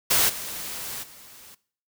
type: noise with level steps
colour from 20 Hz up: white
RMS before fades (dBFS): -20 / -34 / -47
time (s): 0.1-1.55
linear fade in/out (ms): 10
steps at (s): 0.28 / 1.02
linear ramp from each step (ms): 20
effects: noise-tail reverb RT60 0.5 s tail -20 dB re dry